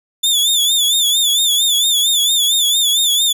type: tone with vibrato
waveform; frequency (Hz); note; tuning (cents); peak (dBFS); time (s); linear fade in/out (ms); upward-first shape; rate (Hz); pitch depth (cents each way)
sawtooth; 3512; A7; -4; -9; 0.23-3.33; 10; sine; 4.4; 87
effects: none